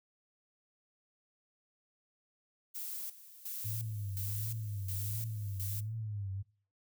violet noise with tremolo, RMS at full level -41 dBFS, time 2.74-5.81 s, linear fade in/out 20 ms, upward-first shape square, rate 1.4 Hz, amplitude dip 80%
sine tone with vibrato, 103.83 Hz, G#2, in tune, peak -36 dBFS, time 3.64-6.43 s, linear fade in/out 20 ms, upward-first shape triangle, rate 1.4 Hz, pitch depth 150 cents each way
effects noise-tail reverb RT60 0.4 s tail -19 dB re dry

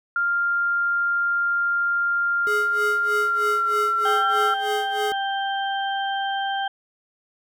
sine tone with pitch glide, 1396.9 to 1358.7 Hz, F6 to F6, 0 to -48 cents, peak -19 dBFS, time 0.16-4.54 s, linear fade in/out 2 ms, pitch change -48 cents, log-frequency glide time 3.06-3.87 s
square tone with tremolo, 420 Hz, G#4, 19 cents sharp, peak -24 dBFS, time 2.47-5.12 s, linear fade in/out 0 ms, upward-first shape sine, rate 3.2 Hz, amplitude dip 90%
harmonic tone, 786 Hz, G5, 4 cents sharp, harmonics 1 / 2 / 4, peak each -24 / -29 / -32 dBFS, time 4.05-6.68 s, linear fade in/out 5 ms
effects none

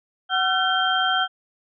sine tone cluster, 747 / 1362 / 1524 / 3173 Hz, F#5 / F6 / G6 / G7, +16 / -44 / -49 / +20 cents, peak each -24 dBFS, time 0.29-1.28 s, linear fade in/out 50 ms, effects none

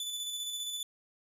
sawtooth tone with tremolo, 3486 Hz, A7, 17 cents flat, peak -31 dBFS, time 0-0.83 s, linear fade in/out 2 ms, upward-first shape square, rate 15 Hz, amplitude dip 30%, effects resampled to 32000 Hz

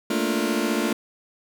sawtooth chord, Bb major seventh, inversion third, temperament just, 218.5 / 233.1 / 291.4 / 349.6 Hz, A3 / Bb3 / D4 / F4, -12 / 0 / -13 / +2 cents, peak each -23 dBFS, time 0.1-0.93 s, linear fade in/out 5 ms, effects none

